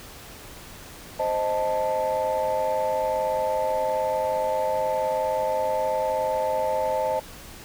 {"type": "chord", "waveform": "sine", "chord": "A diminished", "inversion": "first", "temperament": "equal", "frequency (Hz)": [523.3, 622.3, 880], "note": ["C5", "Eb5", "A5"], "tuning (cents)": [0, 0, 0], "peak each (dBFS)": -25, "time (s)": [1.19, 7.2], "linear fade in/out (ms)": 10, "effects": ["tanh soft clip ceiling -17 dBFS", "pink hiss -43 dBFS RMS until 7.64 s"]}